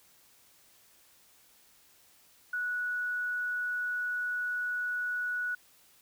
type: tone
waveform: sine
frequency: 1470 Hz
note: F#6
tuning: 12 cents flat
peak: -30 dBFS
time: 2.53-5.55 s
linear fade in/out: 5 ms
effects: white hiss -62 dBFS RMS until 6.01 s